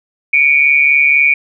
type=tone pair together; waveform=sine; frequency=2260 / 2404 Hz; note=C#7 / D7; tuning=+33 / +40 cents; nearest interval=minor second; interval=107 cents; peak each=-10 dBFS; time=0.33-1.34 s; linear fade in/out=5 ms; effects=none